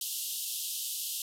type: band-pass noise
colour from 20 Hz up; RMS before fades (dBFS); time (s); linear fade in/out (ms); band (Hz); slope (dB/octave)
white; -36; 0.01-1.22; 2; 2800 to 15000; 96
effects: none